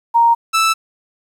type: tone pair in turn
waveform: sine / sawtooth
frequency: 932 / 1318 Hz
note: A#5 / E6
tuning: -1 / -1 cents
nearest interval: tritone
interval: 600 cents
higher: second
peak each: -8 dBFS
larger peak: neither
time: 0.14-0.35 / 0.53-0.74 s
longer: neither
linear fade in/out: 20 ms
effects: low-pass 11000 Hz 12 dB/octave + 8-bit